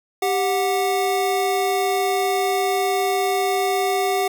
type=tone pair together; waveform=square; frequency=392 / 733.2 Hz; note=G4 / F#5; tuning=0 / -16 cents; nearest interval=major seventh; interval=1084 cents; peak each=-22 / -22 dBFS; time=0.22-4.28 s; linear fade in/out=5 ms; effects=none